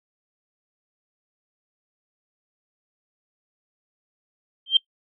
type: tone with exponential growth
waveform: sine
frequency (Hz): 3155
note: G7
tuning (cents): +10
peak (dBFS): -8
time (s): 4.66-4.77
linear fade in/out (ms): 5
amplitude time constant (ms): 22
effects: noise-tail reverb RT60 0.1 s tail -22 dB re dry